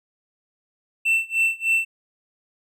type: tone with tremolo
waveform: triangle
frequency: 2681 Hz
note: E7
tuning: 29 cents sharp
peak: -14 dBFS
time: 1.05-1.85 s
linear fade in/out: 10 ms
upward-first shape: sine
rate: 3.3 Hz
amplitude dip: 95%
effects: none

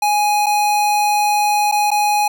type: tone with dropouts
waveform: square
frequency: 832 Hz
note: G#5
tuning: 3 cents sharp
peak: -14 dBFS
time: 0.02-2.28 s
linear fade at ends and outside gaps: 5 ms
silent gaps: 0.461-0.465 / 1.715-1.722 / 1.906-1.914 s
effects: none

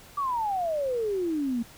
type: exponential sweep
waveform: sine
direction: down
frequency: 1174.7 to 226.1 Hz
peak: -25 dBFS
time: 0.17-1.63 s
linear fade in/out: 10 ms
effects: pink hiss -50 dBFS RMS until 1.77 s

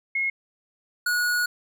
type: tone pair in turn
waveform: sine / square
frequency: 2163 / 1455.9 Hz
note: C#7 / F#6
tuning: -43 / -28 cents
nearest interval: perfect fifth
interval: 685 cents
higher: first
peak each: -22 dBFS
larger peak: neither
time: 0.15-0.3 / 1.06-1.46 s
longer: second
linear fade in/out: 5 ms
effects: none

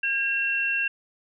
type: tone pair together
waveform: sine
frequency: 1618 / 2719 Hz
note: G#6 / F7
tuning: -46 / -47 cents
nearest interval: major sixth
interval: 899 cents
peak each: -27 / -24 dBFS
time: 0.03-0.88 s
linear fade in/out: 5 ms
effects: none

